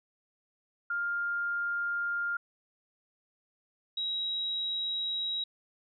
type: tone pair in turn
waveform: sine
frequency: 1403 / 3842 Hz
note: F6 / B7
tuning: +8 / -48 cents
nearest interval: octave + perfect fourth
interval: 1744 cents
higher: second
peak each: -29 / -30 dBFS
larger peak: first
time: 0.9-2.37 / 3.97-5.44 s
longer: neither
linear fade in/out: 5 ms
effects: none